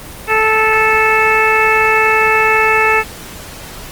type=harmonic tone; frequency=438 Hz; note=A4; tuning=8 cents flat; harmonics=1 / 2 / 3 / 4 / 5 / 6; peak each=-16 / -16 / -16 / -16 / -16 / -16 dBFS; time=0.27-3.04 s; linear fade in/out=50 ms; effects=pink hiss -31 dBFS RMS until 3.91 s + Opus 24 kbps